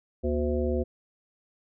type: harmonic tone with a mistuned harmonic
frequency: 73.42 Hz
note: D2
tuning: in tune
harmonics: 1 / 3 / 5 / 7 / 9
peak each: -28 / -31 / -30 / -31 / -38 dBFS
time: 0.23-0.84 s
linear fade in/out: 20 ms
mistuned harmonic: 3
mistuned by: +140 cents
effects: none